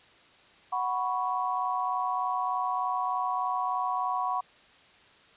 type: chord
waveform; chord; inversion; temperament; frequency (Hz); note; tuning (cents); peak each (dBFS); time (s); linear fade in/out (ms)
sine; F# suspended fourth; none; just; 740 / 986.7 / 1110; F#5 / B5 / C#6; 0 / -2 / +2; -31; 0.72-4.41; 10
effects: white hiss -57 dBFS RMS until 5.36 s + resampled to 8000 Hz